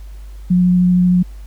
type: tone with vibrato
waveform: sine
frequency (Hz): 180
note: F#3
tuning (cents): -47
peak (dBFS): -9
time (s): 0.5-1.23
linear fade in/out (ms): 10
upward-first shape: sine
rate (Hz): 13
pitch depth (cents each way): 9
effects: added 50 Hz sine -30 dBFS peak until 1.46 s + pink hiss -51 dBFS RMS until 1.46 s